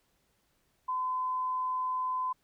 sine tone, 1019 Hz, C6, 46 cents flat, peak -29 dBFS, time 0.88-2.33 s, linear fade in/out 10 ms, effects pink hiss -73 dBFS RMS until 2.43 s

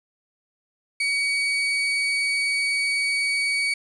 35% pulse tone, 2256 Hz, C#7, 30 cents sharp, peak -19 dBFS, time 1-3.74 s, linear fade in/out 5 ms, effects resampled to 22050 Hz + 8-bit

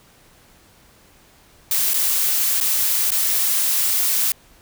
blue noise with dropouts, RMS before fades -19 dBFS, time 1.71-4.32 s, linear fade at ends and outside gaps 2 ms, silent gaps 1.936-1.941 / 2.603-2.61 / 3.106-3.117 s, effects pink hiss -52 dBFS RMS until 4.61 s

